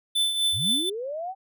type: tone with tremolo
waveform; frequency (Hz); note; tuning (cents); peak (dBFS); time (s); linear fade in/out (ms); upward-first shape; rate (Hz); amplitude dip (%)
square; 3520; A7; 0; -20; 0.15-0.9; 10; triangle; 4; 60
type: linear sweep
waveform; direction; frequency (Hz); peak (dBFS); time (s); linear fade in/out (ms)
sine; up; 65 to 784; -29; 0.52-1.35; 50
effects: none